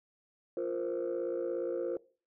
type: chord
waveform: sine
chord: F suspended fourth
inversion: none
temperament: equal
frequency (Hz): 349.2 / 466.2 / 523.3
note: F4 / Bb4 / C5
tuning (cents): 0 / 0 / 0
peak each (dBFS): -34 / -35 / -35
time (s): 0.57-1.97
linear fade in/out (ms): 2
effects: noise-tail reverb RT60 0.4 s tail -21 dB re dry + tanh soft clip ceiling -27 dBFS